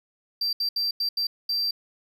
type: tone bursts at uneven times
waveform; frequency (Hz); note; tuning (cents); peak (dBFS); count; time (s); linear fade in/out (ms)
triangle; 4699; D8; 0; -22; 6; 0.41-0.53 / 0.6-0.69 / 0.76-0.91 / 1-1.09 / 1.17-1.27 / 1.49-1.71; 5
effects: none